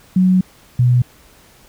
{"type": "tone pair in turn", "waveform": "sine", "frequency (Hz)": [185, 123.47], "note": ["F#3", "B2"], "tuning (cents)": [0, 0], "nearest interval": "perfect fifth", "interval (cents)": 700, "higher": "first", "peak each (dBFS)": -9, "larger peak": "neither", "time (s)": [[0.16, 0.41], [0.79, 1.02]], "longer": "first", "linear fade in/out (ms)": 5, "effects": ["pink hiss -48 dBFS RMS until 1.68 s"]}